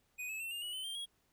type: tone with pitch steps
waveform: square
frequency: 2489 / 2592 / 2699 / 2810 / 2926 / 3047 / 3172 / 3303 Hz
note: D#7 / E7 / E7 / F7 / F#7 / G7 / G7 / G#7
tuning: 0 / -30 / +40 / +10 / -20 / -50 / +20 / -10 cents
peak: -40 dBFS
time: 0.18-1.06 s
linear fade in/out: 20 ms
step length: 110 ms
effects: pink hiss -75 dBFS RMS until 1.32 s